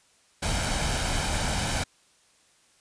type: noise with comb filter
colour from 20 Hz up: pink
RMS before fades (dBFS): -27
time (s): 0.42-1.84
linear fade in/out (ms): 10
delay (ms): 1.3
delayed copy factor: +0.5
effects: white hiss -62 dBFS RMS until 2.8 s + resampled to 22050 Hz

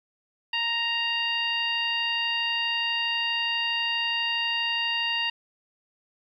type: harmonic tone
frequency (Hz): 932.3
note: A#5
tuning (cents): 0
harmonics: 1 / 2 / 3 / 4 / 5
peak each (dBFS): -34 / -31 / -26 / -37 / -37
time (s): 0.53-5.3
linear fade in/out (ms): 5
effects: 10-bit

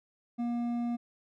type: tone with hard clipping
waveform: triangle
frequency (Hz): 238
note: A#3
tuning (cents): +36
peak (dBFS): -31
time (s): 0.38-0.97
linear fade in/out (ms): 20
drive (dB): 10
effects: none

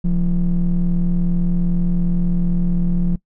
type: ring-modulated tone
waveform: triangle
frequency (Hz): 77.78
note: D#2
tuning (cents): 0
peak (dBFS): -8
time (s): 0.04-3.16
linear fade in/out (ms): 10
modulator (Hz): 97.7
effects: noise-tail reverb RT60 0.1 s tail -21 dB re dry + tanh soft clip ceiling -5 dBFS

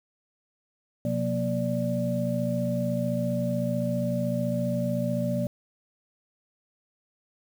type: tone cluster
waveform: sine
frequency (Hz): 126.4 / 180.5 / 236.1 / 585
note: B2 / F#3 / A#3 / D5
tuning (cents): +41 / -43 / +22 / -7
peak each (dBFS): -30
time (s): 1.05-5.47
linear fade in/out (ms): 2
effects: 8-bit

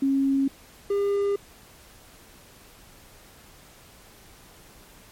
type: tone pair in turn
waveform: sine / triangle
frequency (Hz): 272.6 / 402.1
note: C#4 / G4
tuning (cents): -29 / +44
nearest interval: perfect fifth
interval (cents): 673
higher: second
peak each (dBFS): -19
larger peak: neither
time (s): 0.02-0.48 / 0.9-1.36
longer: neither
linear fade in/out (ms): 5
effects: pink hiss -51 dBFS RMS until 5.11 s + MP3 64 kbps

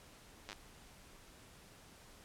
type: slowing click train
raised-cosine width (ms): 0.2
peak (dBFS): -28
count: 5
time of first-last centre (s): 0.49-0.529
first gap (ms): 9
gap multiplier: 1.06
effects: pink hiss -59 dBFS RMS until 2.24 s + low-pass 12000 Hz 12 dB/octave

